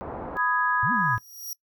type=low-pass noise; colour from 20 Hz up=white; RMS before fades=-35 dBFS; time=0.01-0.37 s; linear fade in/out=0 ms; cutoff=1000 Hz; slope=24 dB/octave
type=chord; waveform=sine; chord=G# minor; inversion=first; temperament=just; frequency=996.7 / 1245.9 / 1661.2 Hz; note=B5 / D#6 / G#6; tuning=+16 / +2 / 0 cents; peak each=-26 / -27 / -24 dBFS; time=0.35-1.19 s; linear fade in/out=50 ms
type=exponential two-way sweep; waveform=sine; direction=up then down; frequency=103.83 to 256.8 to 103.83 Hz; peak=-28 dBFS; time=0.83-1.18 s; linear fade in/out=0 ms; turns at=0.92 s
type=tone with exponential growth; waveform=15% pulse; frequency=5690 Hz; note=F8; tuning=31 cents sharp; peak=-25 dBFS; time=0.93-1.53 s; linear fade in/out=1 ms; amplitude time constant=130 ms
effects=noise-tail reverb RT60 0.1 s tail -21 dB re dry